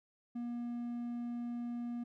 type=tone; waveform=triangle; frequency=238.9 Hz; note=A#3; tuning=43 cents sharp; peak=-35 dBFS; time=0.35-2.04 s; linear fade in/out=10 ms; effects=none